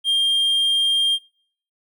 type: tone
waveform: triangle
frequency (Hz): 3203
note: G7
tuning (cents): +37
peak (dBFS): -14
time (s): 0.04-1.19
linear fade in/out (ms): 50
effects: noise-tail reverb RT60 0.6 s tail -26 dB re dry